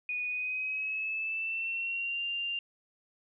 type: tone with pitch glide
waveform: sine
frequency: 2471 to 2790 Hz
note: D#7 to F7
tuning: -13 to -2 cents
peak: -31 dBFS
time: 0.09-2.59 s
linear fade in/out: 2 ms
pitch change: +211 cents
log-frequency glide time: 0.26-2.23 s
effects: none